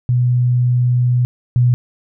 sine tone pair in turn, 123.47 / 122.92 Hz, B2 / B2, 0 / -8 cents, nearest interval unison, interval 8 cents, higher first, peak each -11 / -9 dBFS, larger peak second, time 0.09-1.25 / 1.56-1.74 s, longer first, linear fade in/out 0 ms, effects none

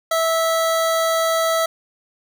25% pulse tone, 654 Hz, E5, 14 cents flat, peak -13 dBFS, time 0.11-1.66 s, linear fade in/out 5 ms, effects none

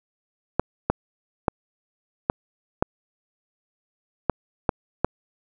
clicks, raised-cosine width 1 ms, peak -4 dBFS, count 8, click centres 0.596 / 0.9 / 1.482 / 2.299 / 2.825 / 4.297 / 4.692 / 5.046 s, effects none

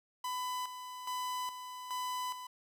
45% pulse tone with tremolo, 1000 Hz, B5, 21 cents sharp, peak -35 dBFS, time 0.24-2.47 s, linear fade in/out 5 ms, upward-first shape square, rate 1.2 Hz, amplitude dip 60%, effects none

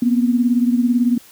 sine beating tone pair, 239.2 / 257.2 Hz, A#3 / C4, +45 / -30 cents, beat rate 18 Hz, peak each -14 / -19 dBFS, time 0.02-1.18 s, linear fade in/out 5 ms, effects white hiss -46 dBFS RMS until 1.31 s

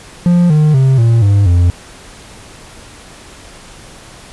triangle tone with pitch steps, 175.2 / 152.52 / 132.78 / 115.59 / 100.63 / 87.6 Hz, F3 / D#3 / C3 / A#2 / G2 / F2, +6 / -34 / +26 / -14 / +46 / +6 cents, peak -4 dBFS, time 0.26-1.7 s, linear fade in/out 0 ms, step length 240 ms, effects pink hiss -36 dBFS RMS until 4.32 s + resampled to 24000 Hz

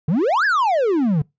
triangle exponential two-way sweep, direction up then down, 138.59 to 1760 to 138.59 Hz, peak -13 dBFS, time 0.08-1.22 s, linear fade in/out 5 ms, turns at 0.45 s, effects noise-tail reverb RT60 0.2 s tail -24 dB re dry + resampled to 16000 Hz

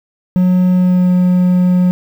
triangle tone with pitch glide, 182.1 to 180.63 Hz, F#3 to F#3, -27 to -41 cents, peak -6 dBFS, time 0.36-1.91 s, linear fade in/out 0 ms, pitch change -14 cents, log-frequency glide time 0.73-1.11 s, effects 7-bit

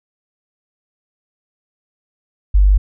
sine tone, 49 Hz, G1, in tune, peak -7 dBFS, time 2.54-2.78 s, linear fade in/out 10 ms, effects none

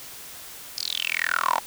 10% pulse tone with high-pass filter sweep, 41.2 Hz, E1, in tune, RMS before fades -26 dBFS, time 0.78-1.6 s, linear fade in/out 0 ms, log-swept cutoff 5000 to 810 Hz, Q 9.6, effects white hiss -41 dBFS RMS until 1.66 s

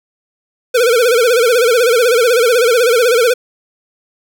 square tone with vibrato, 476.9 Hz, A#4, 39 cents sharp, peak -9 dBFS, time 0.74-3.34 s, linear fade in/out 10 ms, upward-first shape sine, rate 16 Hz, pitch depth 120 cents each way, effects none

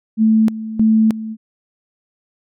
sine tone with tremolo, 220 Hz, A3, in tune, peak -9 dBFS, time 0.17-1.37 s, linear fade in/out 50 ms, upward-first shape square, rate 1.6 Hz, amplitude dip 80%, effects none

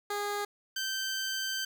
15% pulse tone pair in turn, 410.2 / 1553.1 Hz, G#4 / G6, -21 / -17 cents, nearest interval octave + major seventh, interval 2304 cents, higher second, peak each -25 / -25 dBFS, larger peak neither, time 0.1-0.45 / 0.76-1.65 s, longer second, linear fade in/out 5 ms, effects none

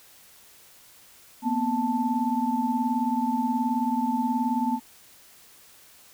sine tone cluster, 234.4 / 253.1 / 881 Hz, A#3 / B3 / A5, +10 / +43 / +2 cents, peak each -27 dBFS, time 1.42-4.8 s, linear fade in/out 50 ms, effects white hiss -53 dBFS RMS until 6.13 s

